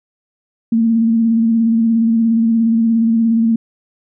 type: tone with vibrato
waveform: sine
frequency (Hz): 227.4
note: A#3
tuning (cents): -43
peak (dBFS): -10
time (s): 0.72-3.56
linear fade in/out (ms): 5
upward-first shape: square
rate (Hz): 17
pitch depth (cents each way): 26
effects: none